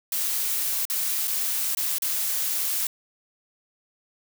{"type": "noise with dropouts", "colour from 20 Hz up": "blue", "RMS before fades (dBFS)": -26, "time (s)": [0.12, 2.87], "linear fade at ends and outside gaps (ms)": 2, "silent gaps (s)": [[0.853, 0.899], [1.274, 1.278], [1.75, 1.771], [1.984, 2.021]], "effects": []}